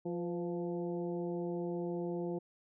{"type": "harmonic tone with a mistuned harmonic", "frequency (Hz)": 174.61, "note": "F3", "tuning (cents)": 0, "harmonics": [1, 2, 3, 4, 5], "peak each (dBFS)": [-39, -37, -43, -49, -52], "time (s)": [0.05, 2.39], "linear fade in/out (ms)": 10, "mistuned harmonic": 3, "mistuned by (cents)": -50, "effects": []}